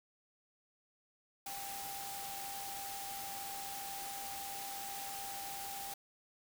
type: tone in noise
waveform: sine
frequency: 792 Hz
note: G5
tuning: 18 cents sharp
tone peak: -45 dBFS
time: 1.46-5.94 s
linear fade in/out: 5 ms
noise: white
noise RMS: -45 dBFS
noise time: 1.46-5.94 s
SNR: -3 dB
effects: none